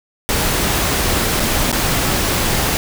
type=noise with dropouts; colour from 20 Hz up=pink; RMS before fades=-17 dBFS; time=0.29-2.77 s; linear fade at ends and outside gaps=0 ms; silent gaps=1.397-1.401 / 1.716-1.727 s; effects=none